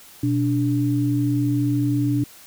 sine tone pair together, 123.47 / 291.4 Hz, B2 / D4, 0 / -13 cents, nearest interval octave + minor third, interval 1487 cents, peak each -21 / -20 dBFS, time 0.23-2.24 s, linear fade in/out 5 ms, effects white hiss -46 dBFS RMS until 2.46 s

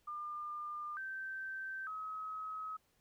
sine tone with pitch steps, 1202 / 1554 / 1275 Hz, D6 / G6 / D#6, +40 / -16 / +42 cents, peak -40 dBFS, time 0.07-2.77 s, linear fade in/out 10 ms, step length 900 ms, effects pink hiss -75 dBFS RMS until 3 s

